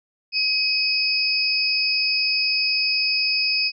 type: tone cluster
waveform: sine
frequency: 2532 / 4612 / 5060 Hz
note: D#7 / D8 / D#8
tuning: +30 / -32 / +28 cents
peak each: -23 / -27 / -21 dBFS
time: 0.32-3.72 s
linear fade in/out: 50 ms
effects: none

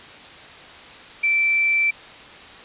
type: tone with quantisation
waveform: sine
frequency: 2334 Hz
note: D7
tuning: 11 cents flat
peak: -16 dBFS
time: 1.23-1.91 s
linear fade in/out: 10 ms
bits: 7
effects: white hiss -41 dBFS RMS until 2.64 s + resampled to 8000 Hz

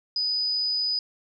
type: tone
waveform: sine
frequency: 4978 Hz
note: D#8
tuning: in tune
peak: -23 dBFS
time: 0.16-0.99 s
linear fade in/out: 2 ms
effects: none

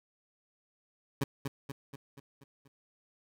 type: tone with echo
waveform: 20% pulse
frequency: 138.3 Hz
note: C#3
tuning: 4 cents flat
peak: -23 dBFS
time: 1.21-1.24 s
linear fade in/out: 5 ms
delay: 240 ms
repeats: 6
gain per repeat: -5 dB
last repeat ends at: 2.68 s
effects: none

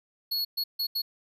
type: tone bursts at uneven times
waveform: square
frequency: 4352 Hz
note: C#8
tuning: 33 cents flat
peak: -27 dBFS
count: 4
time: 0.31-0.45 / 0.57-0.64 / 0.79-0.87 / 0.95-1.02 s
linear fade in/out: 10 ms
effects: none

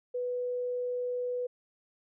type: tone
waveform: sine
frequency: 493.9 Hz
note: B4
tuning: in tune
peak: -30 dBFS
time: 0.14-1.47 s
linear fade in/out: 10 ms
effects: none

